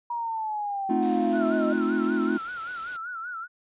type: exponential sweep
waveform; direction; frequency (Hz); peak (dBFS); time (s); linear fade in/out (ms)
sine; down; 959 to 612; -27; 0.1-1.73; 5
type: chord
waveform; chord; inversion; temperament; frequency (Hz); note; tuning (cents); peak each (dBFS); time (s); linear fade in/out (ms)
triangle; F dominant seventh; first; equal; 220 / 261.6 / 311.1 / 349.2; A3 / C4 / Eb4 / F4; 0 / 0 / 0 / 0; -26; 0.89-2.38; 10
type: noise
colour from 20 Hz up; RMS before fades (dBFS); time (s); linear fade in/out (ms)
white; -43; 1.02-2.97; 10
type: tone with vibrato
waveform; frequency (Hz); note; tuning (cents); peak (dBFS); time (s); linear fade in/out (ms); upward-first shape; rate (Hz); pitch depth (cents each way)
sine; 1396.9; F6; 0; -32; 1.32-3.48; 50; sine; 5.2; 110
effects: resampled to 8000 Hz